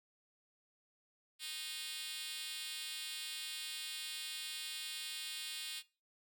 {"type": "tone with high-pass filter", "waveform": "5% pulse", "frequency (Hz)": 309.8, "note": "D#4", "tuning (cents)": -7, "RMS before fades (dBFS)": -44, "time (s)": [1.39, 5.83], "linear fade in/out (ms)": 50, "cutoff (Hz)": 3800, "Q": 1.3, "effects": ["noise-tail reverb RT60 0.3 s tail -19 dB re dry"]}